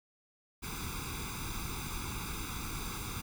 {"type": "noise with comb filter", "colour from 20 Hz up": "pink", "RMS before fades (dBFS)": -39, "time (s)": [0.62, 3.22], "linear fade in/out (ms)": 20, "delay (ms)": 0.82, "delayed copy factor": 1, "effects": []}